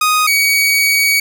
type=tone pair in turn; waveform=sawtooth; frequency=1246 / 2256 Hz; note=D#6 / C#7; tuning=+2 / +30 cents; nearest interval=minor seventh; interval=1028 cents; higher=second; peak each=-7 dBFS; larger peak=neither; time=0.01-0.27 / 0.27-1.2 s; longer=second; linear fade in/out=5 ms; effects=none